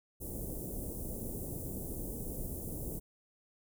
pink band-stop noise, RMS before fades -40 dBFS, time 0.2-3 s, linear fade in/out 20 ms, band 520 to 9600 Hz, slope 24 dB/octave, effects none

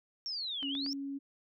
sine exponential two-way sweep, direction down then up, 5588 to 2800 to 5588 Hz, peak -35 dBFS, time 0.26-0.93 s, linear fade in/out 0 ms, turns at 0.68 s
sine tone, 277.3 Hz, C#4, 1 cent sharp, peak -36 dBFS, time 0.62-1.19 s, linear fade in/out 20 ms
clicks, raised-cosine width 0.3 ms, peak -31 dBFS, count 3, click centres 0.629 / 0.752 / 0.863 s
effects none

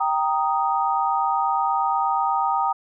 sine chord, Eb major, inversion first, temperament equal, 784 / 932.3 / 1244.5 Hz, G5 / Bb5 / Eb6, 0 / 0 / 0 cents, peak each -23 / -23 / -24 dBFS, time 0-2.73 s, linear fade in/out 10 ms, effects none

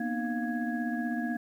sine tone cluster, 236.6 / 252.6 / 305 / 704 / 1662 Hz, A#3 / B3 / D#4 / F5 / G#6, +26 / +39 / -34 / +14 / +1 cents, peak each -31 / -38 / -36 / -38 / -38 dBFS, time 0-1.37 s, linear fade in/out 5 ms, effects tanh soft clip ceiling -18 dBFS + 10-bit

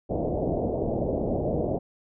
white low-pass noise, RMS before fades -27 dBFS, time 0.09-1.79 s, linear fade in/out 20 ms, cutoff 670 Hz, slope 48 dB/octave, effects none

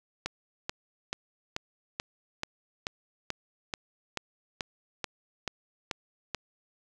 click train, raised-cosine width 0.2 ms, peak -14 dBFS, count 15, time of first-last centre 0.26-6.347 s, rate 2.3 Hz, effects none

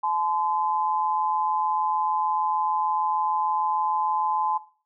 sine tone pair together, 858.4 / 1025 Hz, A5 / C6, -43 / -36 cents, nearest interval minor third, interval 307 cents, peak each -25 dBFS, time 0.03-4.58 s, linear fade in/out 10 ms, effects noise-tail reverb RT60 0.4 s tail -17 dB re dry

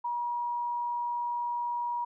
sine tone, 958 Hz, A#5, 47 cents sharp, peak -29 dBFS, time 0.04-2.05 s, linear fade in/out 10 ms, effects none

